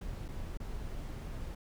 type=noise with dropouts; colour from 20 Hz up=brown; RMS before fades=-40 dBFS; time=0.01-1.55 s; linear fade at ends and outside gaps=5 ms; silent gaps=0.282-0.286 / 0.574-0.6 s; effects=none